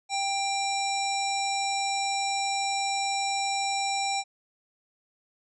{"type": "harmonic tone", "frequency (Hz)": 789, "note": "G5", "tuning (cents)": 11, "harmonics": [1, 3, 5, 7, 9, 10], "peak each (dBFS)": [-28, -33, -35, -36, -38, -38], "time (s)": [0.09, 4.24], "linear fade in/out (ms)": 50, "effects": []}